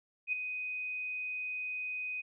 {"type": "tone with ADSR envelope", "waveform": "sine", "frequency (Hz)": 2500, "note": "D#7", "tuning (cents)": 8, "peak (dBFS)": -27, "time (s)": [0.27, 2.22], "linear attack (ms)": 58, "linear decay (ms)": 5, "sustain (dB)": -8, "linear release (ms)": 20, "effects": []}